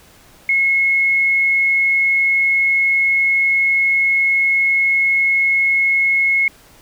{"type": "tone", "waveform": "sine", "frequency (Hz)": 2174, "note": "C#7", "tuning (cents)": -34, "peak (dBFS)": -12, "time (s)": [0.49, 6.48], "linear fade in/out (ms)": 2, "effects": ["pink hiss -47 dBFS RMS until 6.81 s"]}